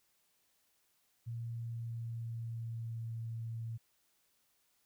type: tone with pitch glide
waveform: sine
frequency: 116.54 to 114.21 Hz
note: A#2 to A#2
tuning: 0 to -35 cents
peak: -38 dBFS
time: 1.26-3.78 s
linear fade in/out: 20 ms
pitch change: -35 cents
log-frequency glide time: 1.46-3.16 s
effects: white hiss -75 dBFS RMS until 4.85 s